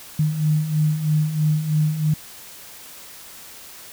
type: beating tone pair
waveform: sine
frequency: 151.1 / 154.2 Hz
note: D3 / D#3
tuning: +50 / -15 cents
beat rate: 3.1 Hz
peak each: -24 / -18 dBFS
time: 0.19-2.14 s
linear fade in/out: 5 ms
effects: white hiss -41 dBFS RMS until 3.92 s